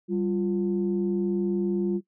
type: tone pair together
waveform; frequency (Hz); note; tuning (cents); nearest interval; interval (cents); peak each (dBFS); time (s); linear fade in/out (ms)
sine; 195.25 / 349.2; G3 / F4; -7 / 0; minor seventh; 1007; -25; 0.08-2.01; 50
effects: noise-tail reverb RT60 0.1 s tail -18 dB re dry + tanh soft clip ceiling -16 dBFS